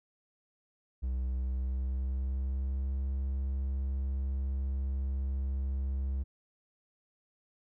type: tone with pitch glide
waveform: triangle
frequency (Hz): 63.6 to 67.15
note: C2 to C2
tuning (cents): -48 to +46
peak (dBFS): -28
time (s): 1.02-6.24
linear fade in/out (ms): 20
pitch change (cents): +94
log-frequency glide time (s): 1.27-2.95
effects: none